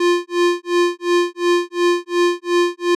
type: tone with tremolo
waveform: square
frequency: 349.9 Hz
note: F4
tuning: 3 cents sharp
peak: -12 dBFS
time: 0-2.95 s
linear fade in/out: 5 ms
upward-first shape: sine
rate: 2.8 Hz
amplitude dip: 100%
effects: low-pass 6000 Hz 12 dB/octave